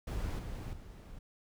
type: noise with level steps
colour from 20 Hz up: brown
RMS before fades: -36 / -41 / -49 dBFS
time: 0.07-1.19 s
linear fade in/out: 5 ms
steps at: 0.39 / 0.73 s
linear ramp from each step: 2 ms
effects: none